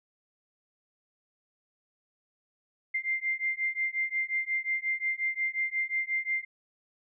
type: beating tone pair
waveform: sine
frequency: 2093 / 2098.6 Hz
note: C7 / C7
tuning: 0 / +5 cents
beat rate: 5.6 Hz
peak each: -31 dBFS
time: 2.94-6.45 s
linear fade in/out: 10 ms
effects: none